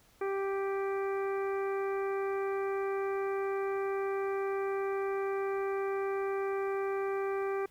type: harmonic tone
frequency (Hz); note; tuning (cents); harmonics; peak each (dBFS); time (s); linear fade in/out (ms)
392; G4; 0; 1 / 2 / 3 / 4 / 5 / 6; -31 / -41 / -41 / -46 / -49 / -49; 0.21-7.66; 5
effects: pink hiss -64 dBFS RMS until 7.7 s